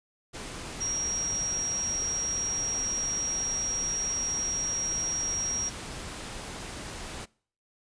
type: tone in noise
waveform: sine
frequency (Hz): 5650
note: F8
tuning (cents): +19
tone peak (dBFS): -28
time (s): 0.8-5.7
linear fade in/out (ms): 20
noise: pink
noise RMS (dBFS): -39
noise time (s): 0.33-7.26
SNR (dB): +8
effects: noise-tail reverb RT60 0.5 s tail -24 dB re dry + resampled to 22050 Hz